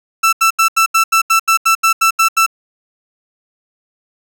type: tone bursts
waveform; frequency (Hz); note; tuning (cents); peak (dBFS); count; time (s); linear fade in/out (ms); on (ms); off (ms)
30% pulse; 1330; E6; +15; -6; 13; 0.23-2.464; 10; 98; 80
effects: none